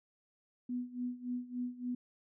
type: tone with tremolo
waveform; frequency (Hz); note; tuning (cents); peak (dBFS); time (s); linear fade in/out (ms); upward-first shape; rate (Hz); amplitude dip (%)
sine; 246.9; B3; 0; -33; 0.69-1.95; 5; sine; 3.5; 85
effects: none